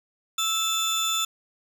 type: tone pair together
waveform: 30% pulse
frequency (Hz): 1318.5 / 3520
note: E6 / A7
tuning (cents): 0 / 0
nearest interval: octave + perfect fourth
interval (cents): 1700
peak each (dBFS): -26 / -22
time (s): 0.38-1.25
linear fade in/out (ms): 5
effects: none